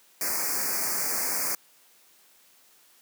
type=band-stop noise; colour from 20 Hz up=white; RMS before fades=-28 dBFS; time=0.21-1.55 s; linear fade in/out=2 ms; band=2400 to 4600 Hz; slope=96 dB/octave; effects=white hiss -59 dBFS RMS until 3.01 s + high-pass 200 Hz 12 dB/octave